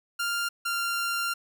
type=tone pair in turn; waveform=sawtooth; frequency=1396.9 / 1387.3 Hz; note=F6 / F6; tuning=0 / -12 cents; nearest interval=unison; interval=12 cents; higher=first; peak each=-23 / -23 dBFS; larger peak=neither; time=0.19-0.49 / 0.65-1.34 s; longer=second; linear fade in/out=10 ms; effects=none